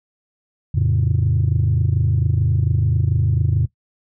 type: chord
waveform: sine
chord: F augmented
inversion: none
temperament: equal with one note detuned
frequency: 87.31 / 111.66 / 138.59 Hz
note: F2 / A2 / C#3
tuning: 0 / +26 / 0 cents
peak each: -18 dBFS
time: 0.74-3.66 s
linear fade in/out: 10 ms
effects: noise-tail reverb RT60 0.1 s tail -17 dB re dry + tanh soft clip ceiling -9 dBFS